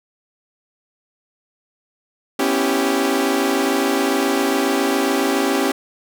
sawtooth chord, C# half-diminished seventh, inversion third, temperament equal with one note detuned, 250 / 277.2 / 329.6 / 392 Hz, B3 / C#4 / E4 / G4, +21 / 0 / 0 / 0 cents, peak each -21 / -16 / -21 / -17 dBFS, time 2.39-5.72 s, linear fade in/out 5 ms, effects none

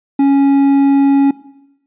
triangle tone with hard clipping, 277.2 Hz, C#4, in tune, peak -9 dBFS, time 0.19-1.31 s, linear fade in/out 5 ms, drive 9 dB, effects noise-tail reverb RT60 0.9 s tail -19 dB re dry + resampled to 8000 Hz

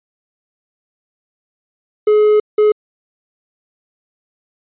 triangle tone bursts at uneven times, 423.4 Hz, G#4, 33 cents sharp, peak -6 dBFS, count 2, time 2.07-2.4 / 2.58-2.72 s, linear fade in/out 5 ms, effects resampled to 8000 Hz

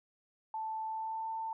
sine tone with pitch glide, 880 to 892.8 Hz, A5 to A5, 0 to +25 cents, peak -35 dBFS, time 0.54-1.53 s, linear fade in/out 2 ms, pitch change +25 cents, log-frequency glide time 0.86-1.3 s, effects none

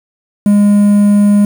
triangle tone with quantisation, 204.9 Hz, G#3, 23 cents flat, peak -3 dBFS, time 0.46-1.45 s, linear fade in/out 2 ms, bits 5, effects none

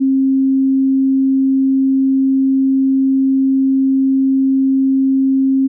sine tone, 267.6 Hz, C4, 39 cents sharp, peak -10 dBFS, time 0-5.68 s, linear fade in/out 20 ms, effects none

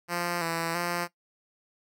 5% pulse tone with vibrato, 170 Hz, F3, 46 cents flat, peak -17 dBFS, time 0.08-1.08 s, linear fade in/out 50 ms, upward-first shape square, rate 1.5 Hz, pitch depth 40 cents each way, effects noise-tail reverb RT60 0.1 s tail -17 dB re dry

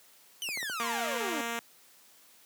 sawtooth exponential sweep, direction down, 3077 to 272 Hz, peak -30 dBFS, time 0.42-1.41 s, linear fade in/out 0 ms
clicks, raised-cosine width 1 ms, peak -29 dBFS, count 4, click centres 0.489 / 0.574 / 0.629 / 0.698 s
5% pulse tone, 233.1 Hz, A#3, in tune, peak -21 dBFS, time 0.8-1.59 s, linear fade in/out 0 ms
effects white hiss -59 dBFS RMS until 2.45 s + high-pass 150 Hz 12 dB/octave

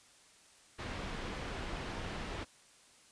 pink low-pass noise, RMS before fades -41 dBFS, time 0.78-2.45 s, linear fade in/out 20 ms, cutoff 3400 Hz, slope 12 dB/octave, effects white hiss -62 dBFS RMS until 3.11 s + resampled to 22050 Hz

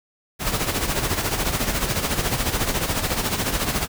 pink noise with tremolo, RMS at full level -21 dBFS, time 0.39-3.88 s, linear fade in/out 50 ms, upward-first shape sine, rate 14 Hz, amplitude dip 60%, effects none

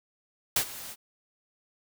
white noise with ADSR envelope, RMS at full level -23 dBFS, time 0.56-0.96 s, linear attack 4 ms, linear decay 82 ms, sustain -18 dB, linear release 44 ms, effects none

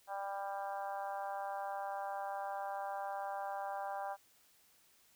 harmonic tone, 197.7 Hz, G3, 15 cents sharp, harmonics 3 / 4 / 5 / 6 / 7 / 8, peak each -45 / -40 / -47 / -51 / -53 / -52 dBFS, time 0.07-4.17 s, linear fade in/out 50 ms, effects white hiss -68 dBFS RMS until 5.15 s

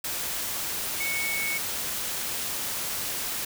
sine tone in noise, 2217 Hz, C#7, in tune, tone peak -28 dBFS, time 1-1.58 s, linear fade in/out 5 ms, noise white, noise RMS -31 dBFS, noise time 0.04-3.45 s, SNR 0 dB, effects none

